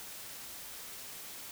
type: silence
effects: white hiss -46 dBFS RMS until 1.51 s